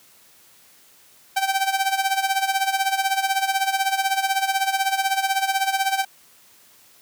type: tone with tremolo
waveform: sawtooth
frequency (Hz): 776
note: G5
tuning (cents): -18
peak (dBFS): -13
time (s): 1.36-6.05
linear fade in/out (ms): 10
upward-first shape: sine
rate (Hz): 16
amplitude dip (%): 75
effects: white hiss -53 dBFS RMS until 7.01 s + high-pass 80 Hz 12 dB/octave